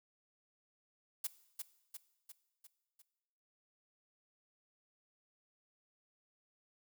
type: noise with echo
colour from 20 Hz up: blue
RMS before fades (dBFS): -37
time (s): 1.24-1.27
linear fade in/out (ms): 5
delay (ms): 350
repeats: 5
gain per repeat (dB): -5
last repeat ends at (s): 3.02
effects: noise-tail reverb RT60 1.0 s tail -17 dB re dry